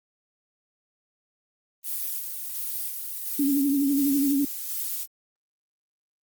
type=noise with tremolo; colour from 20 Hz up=violet; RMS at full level=-30 dBFS; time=1.83-5.07 s; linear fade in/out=50 ms; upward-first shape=square; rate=1.4 Hz; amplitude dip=30%
type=tone with vibrato; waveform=sine; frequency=280.4 Hz; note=C#4; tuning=20 cents sharp; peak=-20 dBFS; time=3.39-4.45 s; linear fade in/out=5 ms; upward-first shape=triangle; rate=12 Hz; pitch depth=73 cents each way
effects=Opus 24 kbps